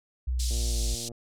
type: linear sweep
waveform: sine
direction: down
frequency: 63.5 to 51.91 Hz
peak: -25 dBFS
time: 0.27-0.95 s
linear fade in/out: 10 ms
type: band-pass noise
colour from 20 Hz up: pink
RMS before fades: -36 dBFS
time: 0.39-1.09 s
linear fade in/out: 10 ms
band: 4100 to 9400 Hz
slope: 24 dB/octave
type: click train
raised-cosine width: 2 ms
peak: -30 dBFS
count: 72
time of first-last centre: 0.51-1.117 s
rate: 117 Hz
effects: none